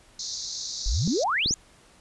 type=band-pass noise; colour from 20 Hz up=white; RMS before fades=-34 dBFS; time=0.19-1.24 s; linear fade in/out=5 ms; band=3800 to 6700 Hz; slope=96 dB/octave
type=exponential sweep; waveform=sine; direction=up; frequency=37 to 7040 Hz; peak=-22 dBFS; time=0.86-1.54 s; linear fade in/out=0 ms
type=clicks; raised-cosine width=3 ms; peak=-19 dBFS; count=3; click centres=1.076 / 1.46 / 1.509 s
effects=pink hiss -56 dBFS RMS until 2 s + resampled to 24000 Hz